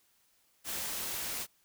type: noise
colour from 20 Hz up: white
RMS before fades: -37 dBFS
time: 0.64-1.47 s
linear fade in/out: 50 ms
effects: white hiss -70 dBFS RMS until 1.64 s